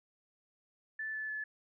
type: tone with pitch steps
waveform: sine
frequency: 1753 / 1738.9 / 1724.9 Hz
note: A6 / A6 / A6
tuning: -7 / -21 / -35 cents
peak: -36 dBFS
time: 0.99-1.44 s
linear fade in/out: 5 ms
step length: 150 ms
effects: none